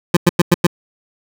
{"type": "tone bursts", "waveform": "25% pulse", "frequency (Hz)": 173.8, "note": "F3", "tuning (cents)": -8, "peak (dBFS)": -3, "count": 5, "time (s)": [0.14, 0.668], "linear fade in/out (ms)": 5, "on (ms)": 28, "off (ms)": 97, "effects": []}